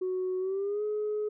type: tone with pitch glide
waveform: sine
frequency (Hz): 370 to 422.6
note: F#4 to G#4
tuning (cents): 0 to +30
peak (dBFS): -27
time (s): 0.01-1.29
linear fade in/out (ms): 10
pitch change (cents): +230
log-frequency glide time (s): 0.39-0.83
effects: tanh soft clip ceiling -25 dBFS